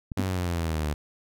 click, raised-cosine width 5 ms, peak -21 dBFS, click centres 0.118 s
sawtooth exponential sweep, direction down, 98 to 73.42 Hz, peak -22 dBFS, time 0.17-0.94 s, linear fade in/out 5 ms
sine tone with exponential decay, 248.3 Hz, B3, 9 cents sharp, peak -21 dBFS, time 0.19-0.27 s, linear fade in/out 5 ms, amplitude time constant 16 ms
effects none

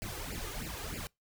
pink noise with flanger, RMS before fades -40 dBFS, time 0.02-1.07 s, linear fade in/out 0 ms, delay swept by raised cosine 0.4 to 2.5 ms, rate 3.2 Hz, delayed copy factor +1, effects noise-tail reverb RT60 0.2 s tail -25 dB re dry

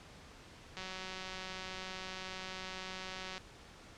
click train, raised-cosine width 0.2 ms, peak -26 dBFS, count 489, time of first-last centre 0.77-3.38 s, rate 187 Hz, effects pink hiss -55 dBFS RMS until 3.97 s + low-pass 6000 Hz 12 dB/octave

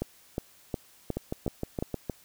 two click trains, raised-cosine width 2 ms, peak -17 / -16 dBFS, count 7 / 6, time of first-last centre 1.17-2.097 / 0.02-1.825 s, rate 6.47 / 2.77 Hz, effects white hiss -58 dBFS RMS until 2.24 s

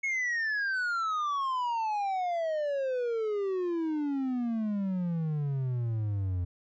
triangle exponential sweep, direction down, 2200 to 86.8 Hz, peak -26 dBFS, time 0.03-6.45 s, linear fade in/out 10 ms, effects resampled to 16000 Hz

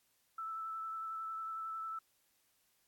sine tone with vibrato, 1318.5 Hz, E6, in tune, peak -39 dBFS, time 0.38-1.99 s, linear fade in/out 5 ms, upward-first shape sine, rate 11 Hz, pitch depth 14 cents each way, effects white hiss -75 dBFS RMS until 2.87 s + AAC 64 kbps

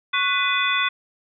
sine tone cluster, 1108 / 1480 / 2005 / 2494 / 3468 Hz, C#6 / F#6 / B6 / D#7 / A7, -1 / 0 / +26 / +3 / -26 cents, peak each -25 dBFS, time 0.13-0.89 s, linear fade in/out 10 ms, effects none

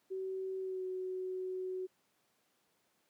sine tone with pitch glide, 379.4 to 371.6 Hz, F#4 to F#4, +43 to +7 cents, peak -36 dBFS, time 0.1-1.87 s, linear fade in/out 20 ms, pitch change -36 cents, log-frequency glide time 0.59-0.84 s, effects pink hiss -75 dBFS RMS until 3.09 s + high-pass 200 Hz 12 dB/octave

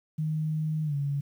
sine tone with pitch glide, 155.56 to 141.83 Hz, D#3 to C#3, 0 to +40 cents, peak -26 dBFS, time 0.18-1.21 s, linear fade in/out 10 ms, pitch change -160 cents, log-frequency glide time 0.84-0.95 s, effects 10-bit

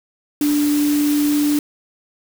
sine tone in noise, 293.7 Hz, D4, in tune, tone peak -14 dBFS, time 0.41-1.59 s, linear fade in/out 2 ms, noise white, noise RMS -28 dBFS, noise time 0.41-1.59 s, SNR +11 dB, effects none

